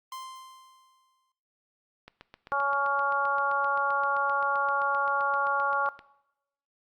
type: tone with exponential decay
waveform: 45% pulse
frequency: 1044 Hz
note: C6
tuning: 4 cents flat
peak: -36 dBFS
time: 0.12-1.32 s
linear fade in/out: 2 ms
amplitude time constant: 260 ms
type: click train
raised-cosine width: 0.3 ms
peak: -29 dBFS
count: 31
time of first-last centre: 2.08-5.991 s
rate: 7.67 Hz
type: harmonic tone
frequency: 280 Hz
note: C#4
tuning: 18 cents sharp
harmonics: 2 / 3 / 4 / 5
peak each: -34 / -30 / -28 / -30 dBFS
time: 2.52-5.89 s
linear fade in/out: 0 ms
effects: noise-tail reverb RT60 0.8 s tail -18 dB re dry + Opus 48 kbps